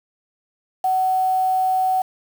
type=tone with quantisation; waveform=sine; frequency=750 Hz; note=F#5; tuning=23 cents sharp; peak=-16 dBFS; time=0.84-2.02 s; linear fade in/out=5 ms; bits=6; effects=none